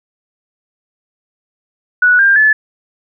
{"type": "tone with pitch steps", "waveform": "sine", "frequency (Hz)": [1472, 1596, 1730.4], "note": ["F#6", "G6", "A6"], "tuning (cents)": [-9, 31, -29], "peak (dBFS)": -6, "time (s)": [2.02, 2.53], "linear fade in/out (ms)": 5, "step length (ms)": 170, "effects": []}